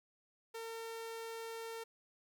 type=tone; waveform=sawtooth; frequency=454.6 Hz; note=A#4; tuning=43 cents flat; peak=-39 dBFS; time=0.54-1.84 s; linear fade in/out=10 ms; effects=none